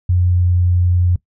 sine tone with pitch glide, 89.4 to 88.89 Hz, F2 to F2, +41 to +31 cents, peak -11 dBFS, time 0.09-1.16 s, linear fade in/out 5 ms, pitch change -10 cents, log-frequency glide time 0.23-0.46 s, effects noise-tail reverb RT60 0.1 s tail -19 dB re dry

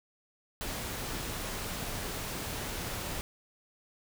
pink noise, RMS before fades -37 dBFS, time 0.61-3.21 s, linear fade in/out 0 ms, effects none

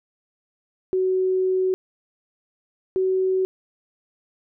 sine tone pair in turn, 373.7 / 376.1 Hz, F#4 / F#4, +17 / +28 cents, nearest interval unison, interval 11 cents, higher second, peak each -18 dBFS, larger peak neither, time 0.93-1.74 / 2.96-3.45 s, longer first, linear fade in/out 0 ms, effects none

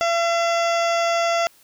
harmonic tone, 678 Hz, E5, 49 cents sharp, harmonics 1 / 2 / 3 / 4 / 5 / 7 / 8 / 9 / 10, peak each -19 / -25 / -29 / -31 / -33 / -36 / -37 / -38 / -39 dBFS, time 0.01-1.47 s, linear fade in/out 0 ms, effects white hiss -54 dBFS RMS until 1.63 s

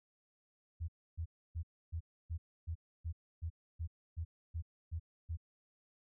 sine tone bursts, 82.7 Hz, E2, 6 cents sharp, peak -36 dBFS, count 13, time 0.8-5.372 s, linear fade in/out 20 ms, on 84 ms, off 290 ms, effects none

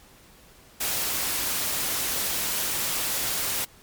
white noise, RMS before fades -27 dBFS, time 0.8-3.65 s, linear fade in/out 10 ms, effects pink hiss -53 dBFS RMS until 3.82 s + MP3 96 kbps

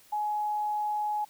sine tone, 841 Hz, G#5, 22 cents sharp, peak -27 dBFS, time 0.12-1.25 s, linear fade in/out 10 ms, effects white hiss -58 dBFS RMS until 1.29 s

